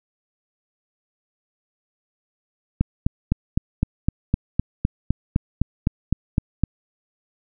click train, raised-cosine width 5 ms, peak -5 dBFS, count 16, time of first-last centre 2.81-6.637 s, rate 3.92 Hz, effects none

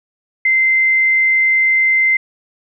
sine tone, 2077 Hz, C7, 13 cents flat, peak -10 dBFS, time 0.45-2.17 s, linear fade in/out 5 ms, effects none

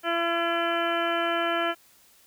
harmonic tone, 338.2 Hz, E4, 44 cents sharp, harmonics 1 / 2 / 3 / 4 / 5 / 6 / 7 / 8 / 9, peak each -31 / -28 / -36 / -29 / -32 / -42 / -36 / -43 / -35 dBFS, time 0.03-1.75 s, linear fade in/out 50 ms, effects white hiss -58 dBFS RMS until 2.26 s

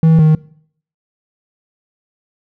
triangle tone pair in turn, 161.2 / 155.89 Hz, E3 / D#3, -38 / +4 cents, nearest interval minor second, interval 58 cents, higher first, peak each -4 dBFS, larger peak neither, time 0.03-0.19 / 0.19-0.35 s, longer neither, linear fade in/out 2 ms, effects noise-tail reverb RT60 0.6 s tail -21 dB re dry

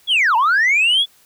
sine linear two-way sweep, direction down then up, 3475 to 859 to 3475 Hz, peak -10 dBFS, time 0.07-1.06 s, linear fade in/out 50 ms, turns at 0.36 s, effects tanh soft clip ceiling -10 dBFS + white hiss -53 dBFS RMS until 1.25 s

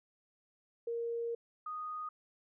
sine tone pair in turn, 466.7 / 1240.2 Hz, A#4 / D#6, +2 / -6 cents, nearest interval octave + perfect fourth, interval 1692 cents, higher second, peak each -34 / -38 dBFS, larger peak first, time 0.87-1.35 / 1.66-2.09 s, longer first, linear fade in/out 5 ms, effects none

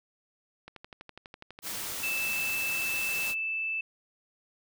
click train, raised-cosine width 0.3 ms, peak -28 dBFS, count 21, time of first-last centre 0.68-2.333 s, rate 12.1 Hz
white noise, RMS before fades -36 dBFS, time 1.62-3.35 s, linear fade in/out 50 ms
sine tone, 2637 Hz, E7, in tune, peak -29 dBFS, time 2.03-3.81 s, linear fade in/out 5 ms
effects none

